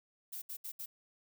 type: noise bursts at uneven times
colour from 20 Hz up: violet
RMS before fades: -43 dBFS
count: 4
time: 0.32-0.42 / 0.49-0.57 / 0.64-0.72 / 0.79-0.86 s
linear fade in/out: 10 ms
effects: none